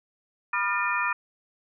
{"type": "tone cluster", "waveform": "sine", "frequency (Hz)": [981, 1207, 1399, 1808, 2433], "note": ["B5", "D6", "F6", "A6", "D#7"], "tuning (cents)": [-12, 47, 3, 47, -39], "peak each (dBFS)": -30, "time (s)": [0.53, 1.13], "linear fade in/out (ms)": 5, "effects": []}